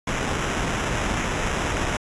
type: noise with sample-and-hold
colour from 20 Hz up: pink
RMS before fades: -25 dBFS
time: 0.07-1.97 s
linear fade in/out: 5 ms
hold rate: 4410 Hz
effects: resampled to 22050 Hz